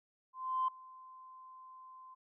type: tone with ADSR envelope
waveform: sine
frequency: 1036 Hz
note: C6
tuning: 17 cents flat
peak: -28 dBFS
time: 0.33-2.15 s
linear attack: 350 ms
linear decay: 5 ms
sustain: -23 dB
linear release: 16 ms
effects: tanh soft clip ceiling -24 dBFS